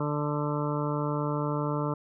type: harmonic tone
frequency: 147.7 Hz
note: D3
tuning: 10 cents sharp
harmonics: 1 / 2 / 3 / 4 / 6 / 7 / 8 / 9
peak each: -30 / -33 / -35 / -36 / -38 / -38 / -39 / -40 dBFS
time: 0-1.94 s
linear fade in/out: 5 ms
effects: none